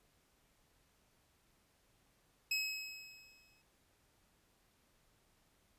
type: tone with exponential decay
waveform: 25% pulse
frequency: 2563 Hz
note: E7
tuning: 49 cents flat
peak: -28 dBFS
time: 2.51-3.62 s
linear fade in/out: 5 ms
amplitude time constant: 240 ms
effects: pink hiss -73 dBFS RMS until 5.78 s + resampled to 32000 Hz